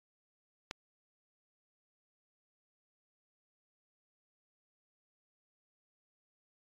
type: click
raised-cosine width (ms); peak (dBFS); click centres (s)
0.2; -20; 0.711
effects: AAC 64 kbps